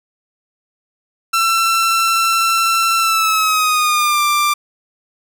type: tone with pitch glide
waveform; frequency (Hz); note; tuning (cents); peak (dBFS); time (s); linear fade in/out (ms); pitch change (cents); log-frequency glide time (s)
sawtooth; 1344 to 1183.6; E6 to D6; +33 to +13; -9; 1.33-4.54; 10; -220; 2.98-4.22
effects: none